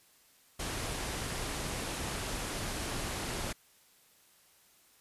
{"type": "low-pass noise", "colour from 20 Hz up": "pink", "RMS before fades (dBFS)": -37, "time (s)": [0.59, 3.53], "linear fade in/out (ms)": 10, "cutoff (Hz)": 12000, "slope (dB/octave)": 96, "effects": ["white hiss -64 dBFS RMS until 5 s", "resampled to 32000 Hz"]}